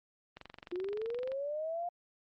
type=click train; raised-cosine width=0.3 ms; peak=-31 dBFS; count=23; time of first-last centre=0.37-1.318 s; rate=23.2 Hz
type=linear sweep; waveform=sine; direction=up; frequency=347.1 to 709 Hz; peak=-34 dBFS; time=0.72-1.89 s; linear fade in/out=5 ms
effects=Opus 32 kbps